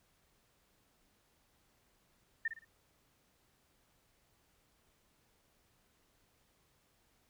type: tone with echo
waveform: sine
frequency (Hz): 1807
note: A6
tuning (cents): +46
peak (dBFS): -31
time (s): 2.45-2.48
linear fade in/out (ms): 5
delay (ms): 56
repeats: 3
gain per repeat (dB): -9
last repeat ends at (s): 2.648
effects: pink hiss -73 dBFS RMS until 7.29 s